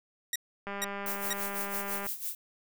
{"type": "tone bursts", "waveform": "10% pulse", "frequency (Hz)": 1900, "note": "A#6", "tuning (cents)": 33, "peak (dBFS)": -20, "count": 3, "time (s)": [0.33, 1.331], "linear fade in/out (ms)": 2, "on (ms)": 27, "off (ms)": 460}
{"type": "click train", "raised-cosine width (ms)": 0.5, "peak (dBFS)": -23, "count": 280, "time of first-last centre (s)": [0.67, 2.065], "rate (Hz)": 200}
{"type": "noise with tremolo", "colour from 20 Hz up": "violet", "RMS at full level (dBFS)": -34, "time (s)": [1.06, 2.35], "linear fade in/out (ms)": 2, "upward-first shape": "sine", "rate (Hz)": 6, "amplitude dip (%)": 75}
{"effects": []}